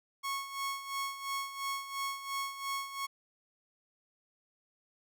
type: tone with tremolo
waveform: sawtooth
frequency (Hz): 1100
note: C#6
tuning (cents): -14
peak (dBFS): -29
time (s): 0.23-3.07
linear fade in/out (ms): 20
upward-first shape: sine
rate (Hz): 2.9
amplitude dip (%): 70
effects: none